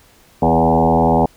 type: tone with frequency modulation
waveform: sine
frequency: 492.4 Hz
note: B4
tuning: 5 cents flat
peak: -10 dBFS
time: 0.42-1.26 s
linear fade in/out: 5 ms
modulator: 81.2 Hz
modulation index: 4.7
effects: pink hiss -50 dBFS RMS until 1.36 s